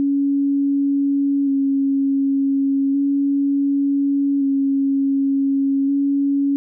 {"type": "tone with vibrato", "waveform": "sine", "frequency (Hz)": 277.2, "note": "C#4", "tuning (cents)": 0, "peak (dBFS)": -15, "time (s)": [0, 6.56], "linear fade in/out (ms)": 0, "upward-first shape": "square", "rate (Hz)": 0.34, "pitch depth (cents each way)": 16, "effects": []}